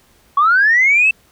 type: linear sweep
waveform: sine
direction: up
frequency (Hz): 1100 to 2671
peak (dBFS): -8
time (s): 0.37-1.11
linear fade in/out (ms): 5
effects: tanh soft clip ceiling -4 dBFS + pink hiss -53 dBFS RMS until 1.31 s